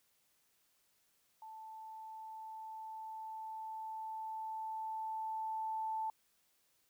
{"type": "tone with level ramp", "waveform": "sine", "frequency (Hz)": 880, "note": "A5", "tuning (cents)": 0, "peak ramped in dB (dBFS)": [-48, -35], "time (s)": [1.42, 6.1], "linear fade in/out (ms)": 2, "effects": ["white hiss -75 dBFS RMS until 6.89 s"]}